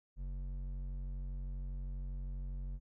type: tone with hard clipping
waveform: sine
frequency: 46.25 Hz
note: F#1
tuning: in tune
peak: -40 dBFS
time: 0.16-2.8 s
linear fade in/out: 50 ms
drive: 8 dB
effects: none